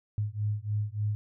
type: beating tone pair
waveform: sine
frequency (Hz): 103.4 / 106.8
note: G#2 / G#2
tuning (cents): -7 / +49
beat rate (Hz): 3.4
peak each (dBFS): -31 / -31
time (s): 0.18-1.15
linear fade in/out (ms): 0
effects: none